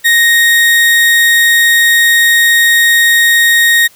35% pulse tone, 1864.7 Hz, A#6, in tune, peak -4 dBFS, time 0.04-3.88 s, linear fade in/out 20 ms, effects white hiss -44 dBFS RMS until 3.95 s

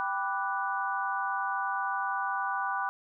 sine chord, G major seventh, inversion none, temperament equal, 784 / 987.8 / 1174.7 / 1480 Hz, G5 / B5 / D6 / F#6, 0 / 0 / 0 / 0 cents, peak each -34 dBFS, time 0-2.89 s, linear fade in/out 0 ms, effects none

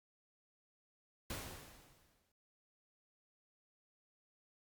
pink noise with exponential decay, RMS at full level -42 dBFS, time 1.3-2.32 s, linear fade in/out 2 ms, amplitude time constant 220 ms, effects Opus 48 kbps

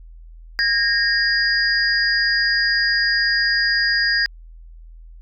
sine tone cluster, 1633 / 1849 / 4877 Hz, G#6 / A#6 / D#8, -30 / -15 / -35 cents, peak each -20 dBFS, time 0.59-4.26 s, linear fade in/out 0 ms, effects added 41 Hz sine -38 dBFS peak until 5.21 s

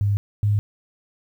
sine tone pair in turn, 101.5 / 103.57 Hz, G#2 / G#2, -39 / -4 cents, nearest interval unison, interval 35 cents, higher second, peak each -17 / -16 dBFS, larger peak second, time 0.01-0.17 / 0.43-0.59 s, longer neither, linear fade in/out 0 ms, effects 9-bit

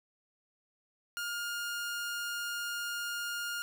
sawtooth tone, 1415 Hz, F6, 22 cents sharp, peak -31 dBFS, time 1.17-3.62 s, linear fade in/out 0 ms, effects none

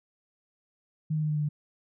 sine tone with pitch steps, 155.56 / 154.13 / 152.71 / 151.31 / 149.91 / 148.54 Hz, D#3 / D#3 / D#3 / D#3 / D3 / D3, 0 / -16 / -32 / -48 / +36 / +20 cents, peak -25 dBFS, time 1.1-1.49 s, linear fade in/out 10 ms, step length 65 ms, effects none

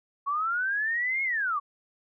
sine linear two-way sweep, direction up then down, 1100 to 2180 to 1100 Hz, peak -25 dBFS, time 0.26-1.6 s, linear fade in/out 20 ms, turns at 1.23 s, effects none

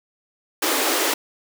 pink high-pass noise, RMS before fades -21 dBFS, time 0.62-1.14 s, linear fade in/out 5 ms, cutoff 270 Hz, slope 96 dB/octave, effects none

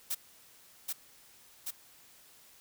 blue noise with echo, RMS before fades -33 dBFS, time 0.1-0.15 s, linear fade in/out 10 ms, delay 780 ms, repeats 2, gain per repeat -2 dB, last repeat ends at 1.71 s, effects white hiss -59 dBFS RMS until 2.6 s

